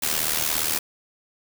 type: noise with amplitude modulation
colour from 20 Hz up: white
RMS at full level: -21 dBFS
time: 0.02-0.79 s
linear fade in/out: 10 ms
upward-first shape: sine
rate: 77.2 Hz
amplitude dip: 75%
effects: none